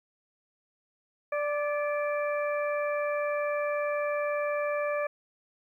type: harmonic tone with a mistuned harmonic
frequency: 587.3 Hz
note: D5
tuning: in tune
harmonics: 1 / 2 / 3 / 4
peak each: -28 / -35 / -38 / -39 dBFS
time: 1.32-5.07 s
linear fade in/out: 5 ms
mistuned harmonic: 3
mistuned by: -31 cents
effects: 11-bit